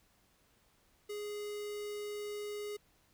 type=tone with notch filter; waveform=square; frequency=415.3 Hz; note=G#4; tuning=in tune; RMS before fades=-41 dBFS; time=1.09-2.77 s; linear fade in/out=10 ms; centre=1100 Hz; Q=1.8; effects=pink hiss -70 dBFS RMS until 3.13 s